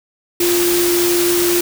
sine tone in noise, 349.2 Hz, F4, in tune, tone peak -14 dBFS, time 0.4-1.61 s, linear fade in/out 5 ms, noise white, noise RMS -19 dBFS, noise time 0.4-1.61 s, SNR +2 dB, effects none

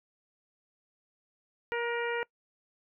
harmonic tone with a mistuned harmonic, 471.5 Hz, A#4, 20 cents sharp, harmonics 1 / 2 / 3 / 4 / 5 / 6, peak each -32 / -37 / -37 / -38 / -41 / -46 dBFS, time 1.72-2.23 s, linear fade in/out 0 ms, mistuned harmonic 3, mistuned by +21 cents, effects noise-tail reverb RT60 0.1 s tail -24 dB re dry

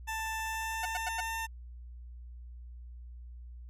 20% pulse tone with pitch glide, 885 to 901.5 Hz, A5 to A5, +10 to +42 cents, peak -29 dBFS, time 0.07-1.47 s, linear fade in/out 20 ms, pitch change +32 cents, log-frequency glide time 0.42-1.21 s
sawtooth tone bursts, 734 Hz, F#5, 14 cents flat, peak -29 dBFS, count 4, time 0.83-1.206 s, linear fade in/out 5 ms, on 25 ms, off 92 ms
effects added 60 Hz sine -44 dBFS peak until 3.69 s + resampled to 32000 Hz

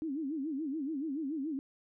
sine tone with vibrato, 293.7 Hz, D4, in tune, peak -33 dBFS, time 0.02-1.59 s, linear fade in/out 0 ms, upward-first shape sine, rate 7 Hz, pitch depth 190 cents each way, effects none

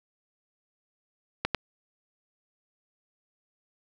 clicks, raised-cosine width 0.3 ms, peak -9 dBFS, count 2, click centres 1.45 / 1.547 s, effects none

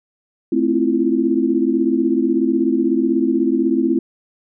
sine chord, F major seventh, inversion first, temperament equal with one note detuned, 220 / 261.6 / 329.6 / 345.8 Hz, A3 / C4 / E4 / F4, 0 / 0 / 0 / -17 cents, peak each -22 / -18 / -18 / -22 dBFS, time 0.52-3.99 s, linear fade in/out 5 ms, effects none

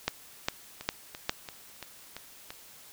two click trains, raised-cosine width 0.2 ms, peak -22 / -9 dBFS, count 6 / 4, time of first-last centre 0.81-2.505 / 0.08-1.295 s, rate 2.95 / 2.47 Hz, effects white hiss -52 dBFS RMS until 2.92 s

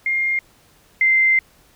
sine tone pair in turn, 2121 / 2082 Hz, C7 / C7, +23 / -9 cents, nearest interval unison, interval 32 cents, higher first, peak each -17 / -12 dBFS, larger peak second, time 0.06-0.39 / 1.01-1.39 s, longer second, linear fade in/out 2 ms, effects pink hiss -54 dBFS RMS until 1.75 s

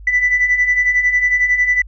sine beating tone pair, 1975.5 / 1986.5 Hz, B6 / B6, 0 / +10 cents, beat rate 11 Hz, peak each -18 / -12 dBFS, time 0.07-1.82 s, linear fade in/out 5 ms, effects tanh soft clip ceiling -6 dBFS + added 50 Hz sine -33 dBFS peak until 1.87 s

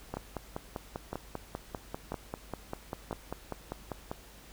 two click trains, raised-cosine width 1 ms, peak -21 / -21 dBFS, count 4 / 21, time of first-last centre 0.14-3.11 / 0.17-4.115 s, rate 1.01 / 5.07 Hz, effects added 50 Hz sine -54 dBFS peak until 4.52 s + pink hiss -54 dBFS RMS until 4.52 s

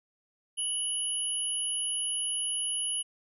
sine tone pair together, 2960 / 10460 Hz, F#7 / E9, 0 / -15 cents, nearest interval octave + minor seventh, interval 2185 cents, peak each -34 / -30 dBFS, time 0.57-3.03 s, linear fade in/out 20 ms, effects none

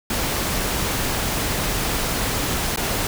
pink noise with dropouts, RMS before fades -23 dBFS, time 0.1-3.07 s, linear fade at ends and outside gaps 2 ms, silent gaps 2.761-2.773 s, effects none

